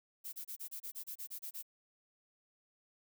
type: noise bursts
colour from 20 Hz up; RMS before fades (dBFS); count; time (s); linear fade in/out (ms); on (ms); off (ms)
violet; -44; 12; 0.24-1.628; 20; 90; 28
effects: none